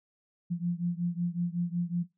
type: beating tone pair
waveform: sine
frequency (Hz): 171.7 / 177.1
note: F3 / F3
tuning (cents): -29 / +24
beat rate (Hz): 5.4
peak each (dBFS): -31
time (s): 0.5-2.04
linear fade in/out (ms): 20
effects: noise-tail reverb RT60 0.2 s tail -17 dB re dry